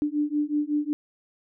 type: beating tone pair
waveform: sine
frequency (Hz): 293.7 / 299.1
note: D4 / D4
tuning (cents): 0 / +32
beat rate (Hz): 5.4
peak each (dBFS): -26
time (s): 0.02-0.93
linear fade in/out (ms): 0
effects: none